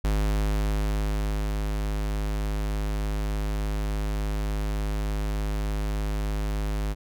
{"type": "tone with ADSR envelope", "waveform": "square", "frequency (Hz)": 51.7, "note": "G#1", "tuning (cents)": -7, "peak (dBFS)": -22, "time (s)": [0.04, 6.95], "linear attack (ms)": 5, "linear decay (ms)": 1500, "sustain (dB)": -4, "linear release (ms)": 35, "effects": []}